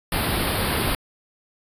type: band-stop noise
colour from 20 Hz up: pink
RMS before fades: -23 dBFS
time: 0.12-0.95 s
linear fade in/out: 2 ms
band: 4900 to 8900 Hz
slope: 96 dB/octave
effects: resampled to 32000 Hz